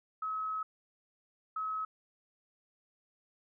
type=tone bursts at uneven times; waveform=sine; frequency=1283 Hz; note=E6; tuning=47 cents flat; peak=-33 dBFS; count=2; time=0.22-0.63 / 1.56-1.85 s; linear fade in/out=5 ms; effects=none